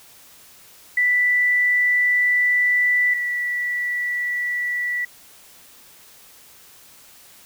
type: tone pair in turn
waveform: sine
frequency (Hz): 1975.5 / 1956.2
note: B6 / B6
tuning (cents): 0 / -17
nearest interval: unison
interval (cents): 17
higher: first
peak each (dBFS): -15 / -21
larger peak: first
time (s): 0.97-3.14 / 3.14-5.05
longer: first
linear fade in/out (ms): 5
effects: white hiss -48 dBFS RMS until 7.45 s